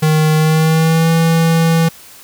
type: tone with pitch glide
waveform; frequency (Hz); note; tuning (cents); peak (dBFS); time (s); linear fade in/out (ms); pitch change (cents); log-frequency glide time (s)
square; 155.56 to 164.43; D#3 to E3; 0 to -4; -10; 0.02-1.89; 10; +96; 0.36-1.1
effects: white hiss -39 dBFS RMS until 2.23 s